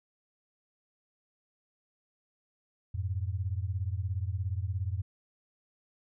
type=beating tone pair; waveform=sine; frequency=88.3 / 105.3 Hz; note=F2 / G#2; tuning=+20 / +24 cents; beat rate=17 Hz; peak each=-32 / -34 dBFS; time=2.94-5.02 s; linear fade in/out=10 ms; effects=none